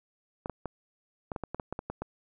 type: clicks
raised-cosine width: 1 ms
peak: -20 dBFS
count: 12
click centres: 0.459 / 0.497 / 0.657 / 1.318 / 1.362 / 1.437 / 1.546 / 1.598 / 1.726 / 1.791 / 1.9 / 2.02 s
effects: none